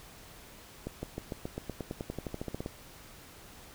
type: accelerating click train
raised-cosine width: 2 ms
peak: -22 dBFS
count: 19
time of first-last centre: 0.87-2.661 s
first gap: 160 ms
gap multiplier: 0.94
effects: pink hiss -52 dBFS RMS until 3.74 s